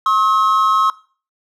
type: tone pair together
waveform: triangle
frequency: 1077.2 / 1281 Hz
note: C#6 / E6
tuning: -50 / -50 cents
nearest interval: minor third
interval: 300 cents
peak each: -13 dBFS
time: 0.06-0.9 s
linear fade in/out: 2 ms
effects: noise-tail reverb RT60 0.4 s tail -19 dB re dry